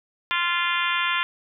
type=harmonic tone; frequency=347.1 Hz; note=F4; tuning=11 cents flat; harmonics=3 / 4 / 5 / 6 / 7 / 8 / 9 / 10; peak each=-27 / -28 / -29 / -30 / -30 / -31 / -32 / -32 dBFS; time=0.31-1.23 s; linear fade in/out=0 ms; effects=none